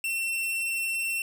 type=tone; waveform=45% pulse; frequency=2703 Hz; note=E7; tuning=43 cents sharp; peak=-27 dBFS; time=0.04-1.22 s; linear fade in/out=2 ms; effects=none